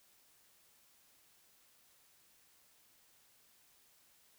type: silence
effects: white hiss -68 dBFS RMS until 4.38 s